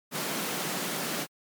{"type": "high-pass noise", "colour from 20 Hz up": "pink", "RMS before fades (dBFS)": -32, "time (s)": [0.11, 1.27], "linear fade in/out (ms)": 50, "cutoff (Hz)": 150, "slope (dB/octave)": 48, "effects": ["MP3 96 kbps"]}